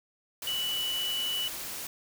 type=tone in noise; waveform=sine; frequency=2960 Hz; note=F#7; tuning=in tune; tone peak=-29 dBFS; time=0.47-1.48 s; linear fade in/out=2 ms; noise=white; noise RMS=-38 dBFS; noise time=0.42-1.87 s; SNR=+6 dB; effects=none